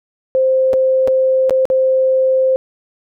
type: tone with dropouts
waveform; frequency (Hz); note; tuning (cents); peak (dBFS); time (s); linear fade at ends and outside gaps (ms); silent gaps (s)
sine; 523.3; C5; 0; -10; 0.35-2.56; 0; 0.732-0.738 / 1.075-1.081 / 1.496-1.507 / 1.654-1.701
effects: none

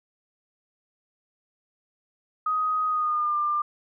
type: tone with pitch glide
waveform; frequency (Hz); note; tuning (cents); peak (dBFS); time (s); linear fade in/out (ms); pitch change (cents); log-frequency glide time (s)
sine; 1253 to 1194.3; D#6 to D6; +12 to +29; -22; 2.46-3.62; 5; -83; 2.87-3.36
effects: none

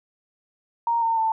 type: tone with pitch steps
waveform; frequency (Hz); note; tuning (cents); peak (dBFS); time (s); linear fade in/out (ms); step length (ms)
sine; 932.3 / 911 / 890.2; A#5 / A#5 / A5; 0 / -40 / +20; -19; 0.87-1.32; 2; 150
effects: none

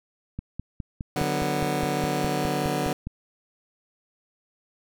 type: click train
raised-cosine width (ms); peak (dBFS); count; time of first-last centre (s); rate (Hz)
5; -19; 14; 0.39-3.07; 4.85
type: chord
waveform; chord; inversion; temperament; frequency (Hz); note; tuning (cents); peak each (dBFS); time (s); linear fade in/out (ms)
15% pulse; B minor; first; just; 148.16 / 185.21 / 246.9; D3 / F#3 / B3; +16 / +2 / 0; -21 / -24 / -24; 1.16-2.93; 2
effects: none

